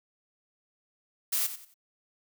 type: noise with echo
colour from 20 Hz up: blue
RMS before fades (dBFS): -28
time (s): 1.32-1.47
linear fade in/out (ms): 10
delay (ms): 91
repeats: 3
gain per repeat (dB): -11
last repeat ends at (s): 1.743
effects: none